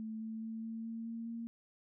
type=tone with pitch steps; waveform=sine; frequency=220 / 221.8 / 223.6 / 225.4 / 227.2 / 229.1 / 230.9 Hz; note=A3 / A3 / A3 / A3 / A#3 / A#3 / A#3; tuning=0 / +14 / +28 / +42 / -44 / -30 / -16 cents; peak=-39 dBFS; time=0-1.47 s; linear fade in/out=0 ms; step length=210 ms; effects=none